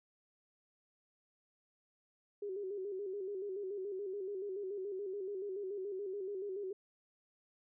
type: tone with vibrato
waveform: sine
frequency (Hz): 392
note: G4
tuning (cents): 0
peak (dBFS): -38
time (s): 2.42-6.73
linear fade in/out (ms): 5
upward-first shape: square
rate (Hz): 7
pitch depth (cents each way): 73
effects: none